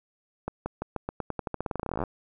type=accelerating click train; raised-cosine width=1 ms; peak=-16 dBFS; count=27; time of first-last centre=0.48-2.037 s; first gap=180 ms; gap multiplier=0.89; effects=none